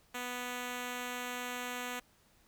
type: tone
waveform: 5% pulse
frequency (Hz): 246.9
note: B3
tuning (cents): 0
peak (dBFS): -26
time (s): 0.14-2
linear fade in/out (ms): 10
effects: pink hiss -67 dBFS RMS until 2.47 s